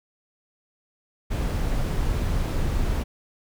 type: noise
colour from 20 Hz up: brown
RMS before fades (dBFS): -24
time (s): 1.3-3.04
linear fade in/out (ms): 20
effects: none